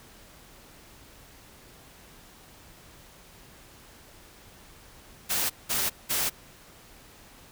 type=noise bursts; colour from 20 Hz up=white; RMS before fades=-27 dBFS; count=3; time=5.29-6.3 s; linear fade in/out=20 ms; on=210 ms; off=190 ms; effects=pink hiss -52 dBFS RMS until 7.51 s